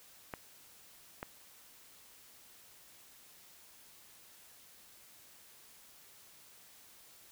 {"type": "clicks", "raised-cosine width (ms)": 0.5, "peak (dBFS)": -24, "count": 2, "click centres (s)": [0.338, 1.229], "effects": ["white hiss -59 dBFS RMS until 7.31 s"]}